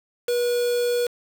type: tone with quantisation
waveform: triangle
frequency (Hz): 483.9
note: B4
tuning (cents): -35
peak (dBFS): -18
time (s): 0.28-1.07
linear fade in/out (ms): 5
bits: 5
effects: none